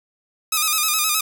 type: tone with vibrato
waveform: 5% pulse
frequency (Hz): 1248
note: D#6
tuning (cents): +5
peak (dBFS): -6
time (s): 0.52-1.21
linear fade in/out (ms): 5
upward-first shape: square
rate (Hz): 9.6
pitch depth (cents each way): 52
effects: 7-bit